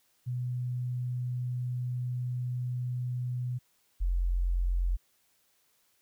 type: tone pair in turn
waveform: sine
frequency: 124.2 / 44.17 Hz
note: B2 / F1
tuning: +10 / +20 cents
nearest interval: octave + tritone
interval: 1790 cents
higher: first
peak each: -30 / -25 dBFS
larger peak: second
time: 0.26-3.59 / 4-4.97 s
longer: first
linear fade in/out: 20 ms
effects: white hiss -70 dBFS RMS until 6.01 s